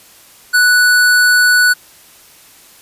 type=tone; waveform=square; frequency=1480 Hz; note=F#6; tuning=in tune; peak=-8 dBFS; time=0.53-1.74 s; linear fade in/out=20 ms; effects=white hiss -43 dBFS RMS until 2.81 s + resampled to 32000 Hz